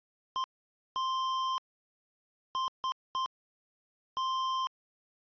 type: tone bursts at uneven times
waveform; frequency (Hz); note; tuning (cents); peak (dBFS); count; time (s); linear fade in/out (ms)
square; 1046.5; C6; 0; -30; 6; 0.36-0.44 / 0.96-1.58 / 2.55-2.68 / 2.84-2.92 / 3.15-3.26 / 4.17-4.67; 0
effects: resampled to 11025 Hz + 12-bit